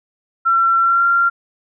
sine tone with pitch glide, 1355 to 1381.9 Hz, E6 to F6, +47 to -19 cents, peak -11 dBFS, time 0.45-1.3 s, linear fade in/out 20 ms, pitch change +34 cents, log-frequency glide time 0.81-1.05 s, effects none

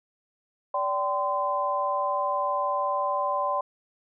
sine tone cluster, 579 / 774 / 1027 Hz, D5 / G5 / C6, -25 / -22 / -33 cents, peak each -29 / -31 / -26 dBFS, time 0.74-3.61 s, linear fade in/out 5 ms, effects none

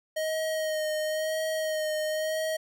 square tone with vibrato, 625 Hz, D#5, 8 cents sharp, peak -28 dBFS, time 0.16-2.57 s, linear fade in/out 10 ms, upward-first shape sine, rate 0.97 Hz, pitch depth 24 cents each way, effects none

